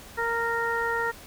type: harmonic tone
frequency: 463.7 Hz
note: A#4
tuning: 9 cents flat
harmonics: 1 / 2 / 3 / 4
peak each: -30 / -30 / -30 / -30 dBFS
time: 0.17-1.12 s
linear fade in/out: 20 ms
effects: pink hiss -46 dBFS RMS until 1.26 s